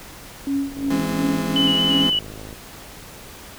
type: tone with tremolo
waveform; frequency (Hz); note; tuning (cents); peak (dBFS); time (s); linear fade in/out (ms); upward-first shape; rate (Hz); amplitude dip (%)
sine; 277.2; C#4; 0; -18; 0.47-2.07; 0; sine; 2.8; 85
type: click train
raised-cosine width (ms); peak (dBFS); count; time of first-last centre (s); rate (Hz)
2; -24; 94; 0.77-2.528; 52.9
type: chord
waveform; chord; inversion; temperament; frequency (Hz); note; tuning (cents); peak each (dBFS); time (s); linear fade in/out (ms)
35% pulse; E augmented; none; just; 164.81 / 206 / 257.5; E3 / G#3 / B#3; 0 / -14 / -28; -25; 0.9-2.1; 5
type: tone with vibrato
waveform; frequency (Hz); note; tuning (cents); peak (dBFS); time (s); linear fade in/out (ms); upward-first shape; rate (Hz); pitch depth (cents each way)
sine; 2978; F#7; +11; -17; 1.56-2.19; 2; square; 4.4; 17
effects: pink hiss -40 dBFS RMS until 3.58 s